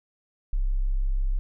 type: tone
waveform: sine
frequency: 33.13 Hz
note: C1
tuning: 22 cents sharp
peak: -21 dBFS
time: 0.53-1.39 s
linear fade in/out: 0 ms
effects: none